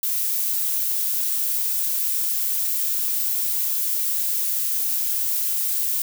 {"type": "noise", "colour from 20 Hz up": "violet", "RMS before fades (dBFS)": -23, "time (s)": [0.03, 6.02], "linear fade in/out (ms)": 2, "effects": []}